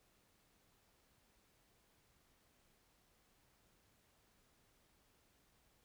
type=silence; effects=pink hiss -74 dBFS RMS until 5.84 s